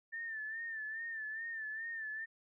sine tone with vibrato, 1785 Hz, A6, 24 cents sharp, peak -39 dBFS, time 0.12-2.26 s, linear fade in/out 20 ms, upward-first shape sine, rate 2.4 Hz, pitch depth 62 cents each way, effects none

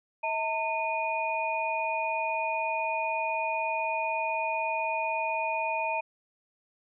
sine tone cluster, 642 / 904 / 2464 Hz, E5 / A5 / D#7, -46 / +47 / -17 cents, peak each -33 / -30 / -32 dBFS, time 0.23-6.01 s, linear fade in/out 10 ms, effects none

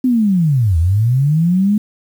sine linear two-way sweep, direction down then up, 261.6 to 78.2 to 214 Hz, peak -10 dBFS, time 0.04-1.78 s, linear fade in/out 5 ms, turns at 0.78 s, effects 7-bit

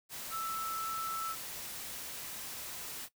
sine tone in noise, 1318.5 Hz, E6, in tune, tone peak -35 dBFS, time 0.3-1.36 s, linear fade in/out 50 ms, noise white, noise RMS -43 dBFS, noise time 0.09-3.09 s, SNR +5 dB, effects noise-tail reverb RT60 0.1 s tail -17 dB re dry

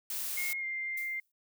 blue noise, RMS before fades -36 dBFS, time 0.1-0.53 s, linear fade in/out 2 ms
sine tone with pitch glide, 2150 to 2098 Hz, C7 to C7, +47 to +4 cents, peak -33 dBFS, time 0.37-1.2 s, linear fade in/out 5 ms, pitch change -43 cents, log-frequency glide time 0.59-0.65 s
violet noise with exponential decay, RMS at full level -42 dBFS, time 0.97-1.32 s, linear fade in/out 5 ms, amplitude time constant 74 ms
effects none

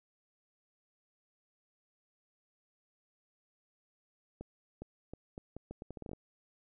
accelerating click train, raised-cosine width 2 ms, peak -30 dBFS, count 14, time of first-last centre 4.41-6.133 s, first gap 410 ms, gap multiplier 0.77, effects none

